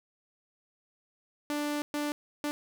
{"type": "tone bursts at uneven times", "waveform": "sawtooth", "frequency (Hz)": 294.3, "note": "D4", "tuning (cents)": 4, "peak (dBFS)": -26, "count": 3, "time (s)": [[1.5, 1.82], [1.94, 2.12], [2.44, 2.51]], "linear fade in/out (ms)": 0, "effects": []}